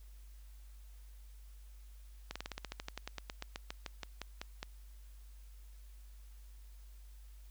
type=slowing click train; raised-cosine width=0.2 ms; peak=-23 dBFS; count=22; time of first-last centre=2.31-4.629 s; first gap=46 ms; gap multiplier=1.08; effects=added 50 Hz sine -51 dBFS peak until 7.5 s + white hiss -68 dBFS RMS until 7.5 s